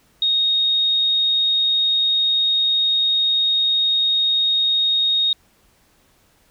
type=tone; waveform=sine; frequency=3729 Hz; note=A#7; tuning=in tune; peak=-15 dBFS; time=0.22-5.33 s; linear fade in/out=2 ms; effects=pink hiss -58 dBFS RMS until 6.5 s